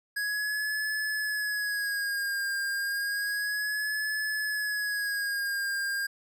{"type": "tone with vibrato", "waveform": "square", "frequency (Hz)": 1661.2, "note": "G#6", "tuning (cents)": 0, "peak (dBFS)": -29, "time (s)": [0.16, 6.07], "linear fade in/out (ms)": 10, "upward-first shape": "sine", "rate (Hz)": 0.31, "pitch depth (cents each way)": 59, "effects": []}